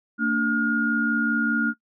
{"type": "tone cluster", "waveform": "sine", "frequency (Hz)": [226.5, 291.5, 1424], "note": ["A#3", "D4", "F6"], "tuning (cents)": [-50, -13, 33], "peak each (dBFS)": [-24, -27, -22], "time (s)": [0.18, 1.74], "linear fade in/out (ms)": 50, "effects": ["noise-tail reverb RT60 0.1 s tail -22 dB re dry"]}